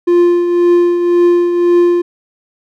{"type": "tone with tremolo", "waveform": "triangle", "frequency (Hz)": 349.2, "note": "F4", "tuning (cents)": 0, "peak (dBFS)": -3, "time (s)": [0.07, 2.02], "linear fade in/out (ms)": 10, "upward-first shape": "triangle", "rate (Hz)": 1.9, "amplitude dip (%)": 55, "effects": []}